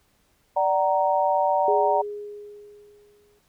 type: chord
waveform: sine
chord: D augmented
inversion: none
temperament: equal with one note detuned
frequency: 587.3 / 755.5 / 932.3 Hz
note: D5 / F#5 / A#5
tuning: 0 / +36 / 0 cents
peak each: -23 dBFS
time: 0.56-2.02 s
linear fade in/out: 10 ms
type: tone with exponential decay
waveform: sine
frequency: 413.6 Hz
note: G#4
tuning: 7 cents flat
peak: -20 dBFS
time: 1.68-3.39 s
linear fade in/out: 2 ms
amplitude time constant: 370 ms
effects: pink hiss -65 dBFS RMS until 3.48 s